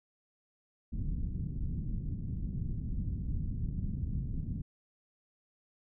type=low-pass noise; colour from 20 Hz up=pink; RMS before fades=-35 dBFS; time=0.92-4.62 s; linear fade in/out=10 ms; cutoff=210 Hz; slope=24 dB/octave; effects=none